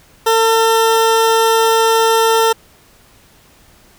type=tone; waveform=20% pulse; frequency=450.7 Hz; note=A4; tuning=42 cents sharp; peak=-5 dBFS; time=0.26-2.53 s; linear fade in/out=10 ms; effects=pink hiss -48 dBFS RMS until 3.98 s